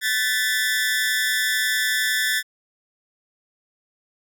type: tone with amplitude modulation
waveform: sawtooth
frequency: 1753 Hz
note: A6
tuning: 7 cents flat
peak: -12 dBFS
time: 0.01-2.43 s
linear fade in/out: 50 ms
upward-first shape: sine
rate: 231 Hz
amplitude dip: 95%
effects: none